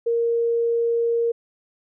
sine tone, 466.2 Hz, A#4, in tune, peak -18 dBFS, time 0.06-1.32 s, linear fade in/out 10 ms, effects none

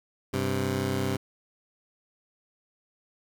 15% pulse tone pair together, 98 / 130.72 Hz, G2 / C3, 0 / -1 cents, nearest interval perfect fourth, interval 499 cents, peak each -23 dBFS, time 0.33-1.17 s, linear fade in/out 10 ms, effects none

